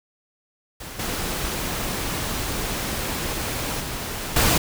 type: noise with level steps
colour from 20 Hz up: pink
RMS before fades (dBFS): -36 / -27 / -30 / -18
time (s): 0.8-4.58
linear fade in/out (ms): 5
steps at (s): 0.99 / 3.8 / 4.36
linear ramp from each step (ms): 5
effects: none